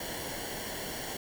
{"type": "noise with comb filter", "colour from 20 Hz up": "pink", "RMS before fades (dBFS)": -38, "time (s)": [0, 1.17], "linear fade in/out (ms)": 5, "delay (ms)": 0.8, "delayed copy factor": -0.65, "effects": []}